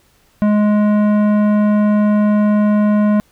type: tone with tanh clipping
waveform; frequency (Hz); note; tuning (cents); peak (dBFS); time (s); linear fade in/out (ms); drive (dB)
sine; 209.2; G#3; +13; -12; 0.42-3.2; 0; 14
effects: pink hiss -55 dBFS RMS until 3.31 s